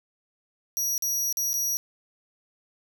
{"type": "tone with dropouts", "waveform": "sawtooth", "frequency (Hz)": 5780, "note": "F#8", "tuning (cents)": -41, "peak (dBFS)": -22, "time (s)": [0.77, 1.77], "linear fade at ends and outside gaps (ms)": 0, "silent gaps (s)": [[0.979, 1.023], [1.326, 1.371], [1.532, 1.54]], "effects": []}